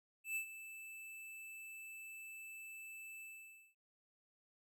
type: tone with ADSR envelope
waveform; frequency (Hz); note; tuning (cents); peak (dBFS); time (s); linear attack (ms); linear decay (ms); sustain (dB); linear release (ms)
square; 2637; E7; 0; -37; 0.24-3.75; 120; 91; -13; 530
effects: none